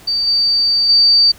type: tone with level steps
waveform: sine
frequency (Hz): 4620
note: D8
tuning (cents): -29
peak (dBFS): -14 / -11 / -7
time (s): 0.07-1.32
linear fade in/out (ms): 10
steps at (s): 0.27 / 0.89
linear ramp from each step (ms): 5
effects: pink hiss -42 dBFS RMS until 1.38 s